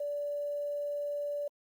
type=tone with quantisation; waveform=sine; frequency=580 Hz; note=D5; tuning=22 cents flat; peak=-32 dBFS; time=0-1.48 s; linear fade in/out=5 ms; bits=10; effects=Opus 48 kbps